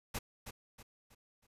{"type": "noise with echo", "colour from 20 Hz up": "pink", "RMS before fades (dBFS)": -38, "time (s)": [0.14, 0.19], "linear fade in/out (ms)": 10, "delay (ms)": 320, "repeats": 4, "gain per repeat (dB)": -8, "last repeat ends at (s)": 1.47, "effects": ["resampled to 32000 Hz"]}